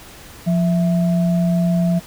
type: tone pair together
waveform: sine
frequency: 174.63 / 659.3 Hz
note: F3 / E5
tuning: 0 / 0 cents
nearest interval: octave + major seventh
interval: 2300 cents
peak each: -14 / -25 dBFS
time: 0.46-2 s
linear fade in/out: 20 ms
effects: pink hiss -40 dBFS RMS until 2.06 s